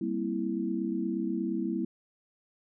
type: chord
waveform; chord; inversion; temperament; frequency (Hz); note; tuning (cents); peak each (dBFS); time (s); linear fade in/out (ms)
sine; C dominant seventh; second; equal; 196 / 233.1 / 261.6 / 329.6; G3 / Bb3 / C4 / E4; 0 / 0 / 0 / 0; -34 / -34 / -37 / -32; 0.01-1.85; 5
effects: none